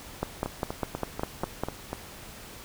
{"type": "two click trains", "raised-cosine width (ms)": 1, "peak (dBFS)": [-17, -13], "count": [7, 8], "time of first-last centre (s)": [[0.46, 1.931], [0.23, 1.636]], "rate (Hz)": [4.08, 4.98], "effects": ["pink hiss -45 dBFS RMS until 2.64 s"]}